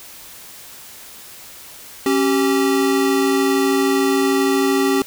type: tone pair together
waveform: square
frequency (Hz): 274.1 / 387.3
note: C#4 / G4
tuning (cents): -19 / -21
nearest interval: tritone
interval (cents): 598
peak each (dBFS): -18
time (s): 2.06-5.02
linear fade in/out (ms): 2
effects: white hiss -39 dBFS RMS until 5.06 s